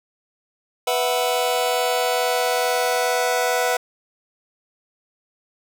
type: chord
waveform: sawtooth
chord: B suspended fourth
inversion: none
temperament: just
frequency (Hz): 493.9 / 658.5 / 740.8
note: B4 / E5 / F#5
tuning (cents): 0 / -2 / +2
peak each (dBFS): -18 / -21 / -19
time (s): 0.87-3.77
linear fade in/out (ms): 5
effects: none